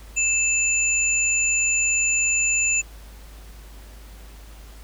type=tone pair together; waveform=sine; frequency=2637 / 7040 Hz; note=E7 / A8; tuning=0 / 0 cents; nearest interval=octave + perfect fourth; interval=1700 cents; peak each=-21 dBFS; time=0.16-2.82 s; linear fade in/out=20 ms; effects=added 52 Hz sine -40 dBFS peak until 4.83 s + pink hiss -49 dBFS RMS until 4.83 s